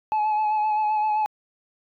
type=tone with vibrato; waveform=sine; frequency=854 Hz; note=G#5; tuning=48 cents sharp; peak=-17 dBFS; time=0.12-1.26 s; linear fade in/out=0 ms; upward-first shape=sine; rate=7.7 Hz; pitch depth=26 cents each way; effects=tanh soft clip ceiling -19 dBFS